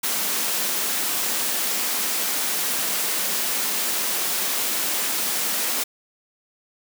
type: high-pass noise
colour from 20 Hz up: white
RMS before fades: -24 dBFS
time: 0.03-5.84 s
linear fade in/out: 10 ms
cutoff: 170 Hz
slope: 96 dB/octave
effects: none